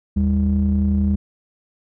triangle ring-modulated tone, 61.74 Hz, B1, in tune, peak -10 dBFS, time 0.16-1.16 s, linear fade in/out 10 ms, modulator 139 Hz, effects none

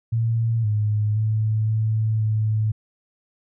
sine tone with pitch steps, 114.4 / 105.8 / 108.9 / 109.8 / 108.5 Hz, A#2 / G#2 / A2 / A2 / A2, -32 / +33 / -17 / -3 / -24 cents, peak -18 dBFS, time 0.12-2.72 s, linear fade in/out 10 ms, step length 520 ms, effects none

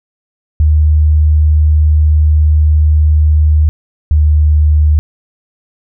sine tone pair in turn, 76.4 / 75.74 Hz, D#2 / D#2, -31 / -46 cents, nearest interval unison, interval 15 cents, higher first, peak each -5 dBFS, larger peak neither, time 0.6-3.69 / 4.11-4.99 s, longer first, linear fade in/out 0 ms, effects none

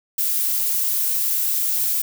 violet noise, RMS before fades -21 dBFS, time 0.18-2.02 s, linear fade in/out 5 ms, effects none

